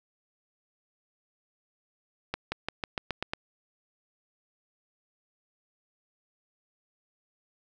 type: accelerating click train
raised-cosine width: 0.3 ms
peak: -14 dBFS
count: 8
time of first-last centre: 2.34-3.335 s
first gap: 180 ms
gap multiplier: 0.92
effects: none